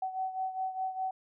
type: beating tone pair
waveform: sine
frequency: 754 / 758.9 Hz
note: F#5 / F#5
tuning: +32 / +44 cents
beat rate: 4.9 Hz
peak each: -33 / -38 dBFS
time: 0.02-1.11 s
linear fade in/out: 5 ms
effects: none